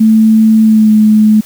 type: tone with pitch glide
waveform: sine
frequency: 220 to 214.7 Hz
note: A3 to A3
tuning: 0 to -42 cents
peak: -3 dBFS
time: 0-1.41 s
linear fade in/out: 10 ms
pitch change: -42 cents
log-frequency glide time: 0.62-0.93 s
effects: white hiss -36 dBFS RMS until 1.45 s